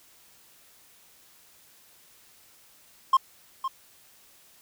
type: tone with echo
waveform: triangle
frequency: 1062 Hz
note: C6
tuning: 25 cents sharp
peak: -13 dBFS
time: 3.13-3.17 s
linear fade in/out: 5 ms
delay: 510 ms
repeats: 1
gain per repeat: -11 dB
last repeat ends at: 3.68 s
effects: white hiss -57 dBFS RMS until 4.61 s